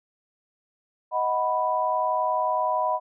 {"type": "chord", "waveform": "sine", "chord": "B major", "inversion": "first", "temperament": "equal with one note detuned", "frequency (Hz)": [629.1, 740, 987.8], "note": ["D#5", "F#5", "B5"], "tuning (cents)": [19, 0, 0], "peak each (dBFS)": [-27, -28, -24], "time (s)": [1.11, 3], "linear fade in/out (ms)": 50, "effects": []}